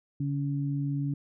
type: tone pair together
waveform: sine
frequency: 142.47 / 281.5 Hz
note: C#3 / C#4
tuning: +48 / +27 cents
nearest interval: octave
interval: 1179 cents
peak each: -28 / -33 dBFS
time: 0.2-1.14 s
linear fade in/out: 5 ms
effects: none